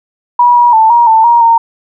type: tone with pitch steps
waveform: sine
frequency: 968 / 961 / 884 / 947 / 889 / 944 / 921 Hz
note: B5 / B5 / A5 / A#5 / A5 / A#5 / A#5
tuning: -35 / -48 / +8 / +27 / +18 / +22 / -21 cents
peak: -3 dBFS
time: 0.39-1.58 s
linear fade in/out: 5 ms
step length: 170 ms
effects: none